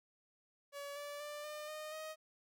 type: tone with pitch steps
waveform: sawtooth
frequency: 568 / 579.3 / 590.8 / 602.5 / 614.4 / 626.6 Hz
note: C#5 / D5 / D5 / D5 / D#5 / D#5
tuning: +42 / -24 / +10 / +44 / -22 / +12 cents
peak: -40 dBFS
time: 0.72-2.16 s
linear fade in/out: 50 ms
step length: 240 ms
effects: none